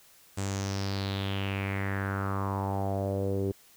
sawtooth tone with low-pass filter sweep, 98 Hz, G2, in tune, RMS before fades -31 dBFS, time 0.37-3.52 s, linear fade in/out 10 ms, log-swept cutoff 8000 to 390 Hz, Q 4.6, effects white hiss -58 dBFS RMS until 3.76 s

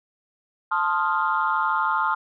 sine chord, F dominant seventh, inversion first, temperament equal, 880 / 1046.5 / 1244.5 / 1396.9 Hz, A5 / C6 / Eb6 / F6, 0 / 0 / 0 / 0 cents, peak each -25 dBFS, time 0.71-2.15 s, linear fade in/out 10 ms, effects tanh soft clip ceiling -11 dBFS

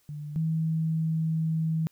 sine tone pair in turn, 148.5 / 160.47 Hz, D3 / E3, +20 / -46 cents, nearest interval minor second, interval 134 cents, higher second, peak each -34 / -24 dBFS, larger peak second, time 0.09-0.36 / 0.36-1.87 s, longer second, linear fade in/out 0 ms, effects white hiss -67 dBFS RMS until 1.91 s

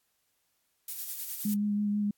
violet noise with tremolo, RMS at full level -34 dBFS, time 0.88-1.54 s, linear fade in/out 2 ms, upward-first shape sine, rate 9.7 Hz, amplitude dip 45%
sine tone with vibrato, 206.6 Hz, G#3, 9 cents flat, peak -26 dBFS, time 1.45-2.11 s, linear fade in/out 5 ms, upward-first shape sine, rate 6.1 Hz, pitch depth 16 cents each way
effects white hiss -75 dBFS RMS until 2.17 s + AAC 64 kbps

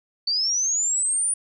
sine linear sweep, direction up, 4505 to 9510 Hz, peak -20 dBFS, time 0.27-1.34 s, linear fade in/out 5 ms, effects none

